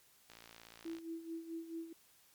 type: click train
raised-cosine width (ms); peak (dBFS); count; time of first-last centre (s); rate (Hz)
0.2; -36; 40; 0.3-0.985; 56.9
type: tone with tremolo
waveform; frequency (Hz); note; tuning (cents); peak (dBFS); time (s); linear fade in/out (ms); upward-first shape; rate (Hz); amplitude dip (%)
sine; 329.6; E4; 0; -39; 0.85-1.93; 5; sine; 4.6; 70
effects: white hiss -67 dBFS RMS until 2.34 s + MP3 96 kbps